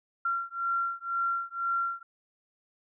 sine beating tone pair, 1371 / 1373 Hz, F6 / F6, -32 / -30 cents, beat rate 2 Hz, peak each -31 dBFS, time 0.25-2.03 s, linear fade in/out 5 ms, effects none

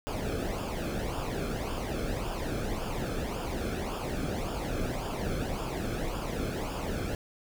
brown noise with flanger, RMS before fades -33 dBFS, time 0.07-7.15 s, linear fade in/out 0 ms, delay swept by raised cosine 0.49 to 1.07 ms, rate 1.8 Hz, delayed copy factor -0.7, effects none

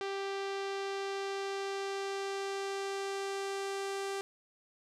sawtooth tone with low-pass filter sweep, 392.9 Hz, G4, 4 cents sharp, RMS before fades -37 dBFS, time 0.01-4.21 s, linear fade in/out 0 ms, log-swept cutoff 4500 to 8800 Hz, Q 1, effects none

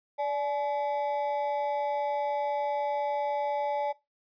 triangle ring-modulated tone, 717 Hz, F5, 45 cents sharp, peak -22 dBFS, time 0.18-3.93 s, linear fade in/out 20 ms, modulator 135 Hz, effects noise-tail reverb RT60 0.2 s tail -18 dB re dry + resampled to 11025 Hz

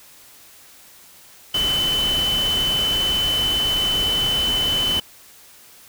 sine tone in noise, 3028 Hz, F#7, 39 cents sharp, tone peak -18 dBFS, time 1.54-5 s, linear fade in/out 5 ms, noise pink, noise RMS -28 dBFS, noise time 1.54-5 s, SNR +7 dB, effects white hiss -47 dBFS RMS until 5.88 s

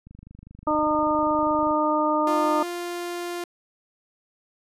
click train, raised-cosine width 5 ms, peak -32 dBFS, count 42, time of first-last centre 0.07-1.71 s, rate 25 Hz
harmonic tone, 304.4 Hz, D#4, 38 cents flat, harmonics 1 / 2 / 3 / 4, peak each -25 / -25 / -25 / -25 dBFS, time 0.67-2.63 s, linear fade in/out 5 ms
sawtooth tone, 349.2 Hz, F4, in tune, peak -25 dBFS, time 2.27-3.44 s, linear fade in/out 2 ms
effects resampled to 32000 Hz

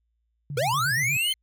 sine tone with vibrato, 132.6 Hz, C3, 23 cents sharp, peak -30 dBFS, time 0.5-1.17 s, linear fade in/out 2 ms, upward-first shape square, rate 8.5 Hz, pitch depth 140 cents each way
25% pulse tone with exponential growth, 2115 Hz, C7, 18 cents sharp, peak -32 dBFS, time 0.55-1.34 s, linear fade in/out 2 ms, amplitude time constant 170 ms
square linear sweep, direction up, 440 to 3136 Hz, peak -23 dBFS, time 0.57-1.33 s, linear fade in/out 5 ms
effects added 57 Hz sine -70 dBFS peak until 1.42 s

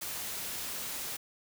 white noise, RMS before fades -38 dBFS, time 0.01-1.17 s, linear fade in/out 10 ms, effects none

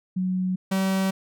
sine / 45% pulse tone pair in turn, 184.8 / 191.39 Hz, F#3 / G3, -2 / -41 cents, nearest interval minor second, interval 61 cents, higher second, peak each -22 / -21 dBFS, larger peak second, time 0.16-0.56 / 0.71-1.11 s, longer neither, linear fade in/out 10 ms, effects none

